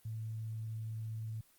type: tone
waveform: sine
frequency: 110.9 Hz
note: A2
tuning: 14 cents sharp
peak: -38 dBFS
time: 0.05-1.41 s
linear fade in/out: 5 ms
effects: white hiss -67 dBFS RMS until 1.58 s + Opus 24 kbps